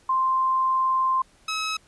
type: tone pair in turn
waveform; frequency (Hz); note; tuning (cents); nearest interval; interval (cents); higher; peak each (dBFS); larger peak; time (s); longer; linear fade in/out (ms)
sine / 15% pulse; 1046.5 / 1285.5; C6 / E6; 0 / -44; major third; 356; second; -19; neither; 0.09-1.22 / 1.48-1.77; first; 5
effects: pink hiss -58 dBFS RMS until 1.87 s + resampled to 24000 Hz